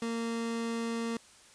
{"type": "tone", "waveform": "30% pulse", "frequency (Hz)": 230.4, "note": "A#3", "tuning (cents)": -20, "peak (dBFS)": -29, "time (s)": [0.02, 1.17], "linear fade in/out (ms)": 2, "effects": ["white hiss -57 dBFS RMS until 1.54 s", "resampled to 22050 Hz"]}